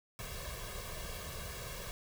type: noise with comb filter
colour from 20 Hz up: pink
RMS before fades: -43 dBFS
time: 0.19-1.91 s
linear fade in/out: 0 ms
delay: 1.8 ms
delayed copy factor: +0.8
effects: none